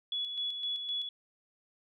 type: tone with tremolo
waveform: sine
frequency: 3395 Hz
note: G#7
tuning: 37 cents sharp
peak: -31 dBFS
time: 0.12-1.09 s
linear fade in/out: 2 ms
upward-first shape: square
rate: 3.9 Hz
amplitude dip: 45%
effects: none